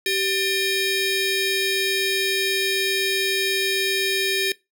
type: ring-modulated tone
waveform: 20% pulse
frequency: 1397 Hz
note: F6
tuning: in tune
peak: -12 dBFS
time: 0.06-4.52 s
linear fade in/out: 2 ms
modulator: 1010 Hz
effects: noise-tail reverb RT60 0.2 s tail -20 dB re dry